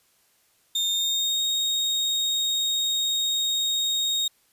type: tone with pitch glide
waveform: 35% pulse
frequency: 3646 to 3731 Hz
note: A#7 to A#7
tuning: -39 to +1 cents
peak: -21 dBFS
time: 0.75-4.28 s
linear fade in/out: 5 ms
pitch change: +40 cents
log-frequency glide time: 0.9-1.43 s
effects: white hiss -64 dBFS RMS until 4.52 s + resampled to 32000 Hz